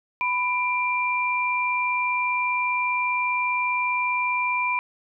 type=tone pair together; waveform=sine; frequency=995 / 2370 Hz; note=B5 / D7; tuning=+13 / +15 cents; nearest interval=octave + minor third; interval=1502 cents; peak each=-24 dBFS; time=0.21-4.79 s; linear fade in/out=0 ms; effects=none